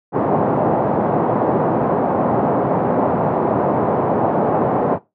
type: band-pass noise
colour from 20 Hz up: white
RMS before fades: -17 dBFS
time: 0.12-4.99 s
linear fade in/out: 50 ms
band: 120 to 840 Hz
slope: 24 dB/octave
effects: noise-tail reverb RT60 0.2 s tail -17 dB re dry